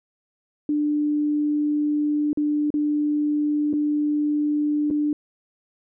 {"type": "tone with dropouts", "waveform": "sine", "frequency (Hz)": 296.9, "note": "D4", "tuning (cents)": 19, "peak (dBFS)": -19, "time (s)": [0.69, 5.13], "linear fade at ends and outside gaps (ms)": 2, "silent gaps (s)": [[2.331, 2.373], [2.704, 2.74], [3.73, 3.736], [4.903, 4.909]], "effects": []}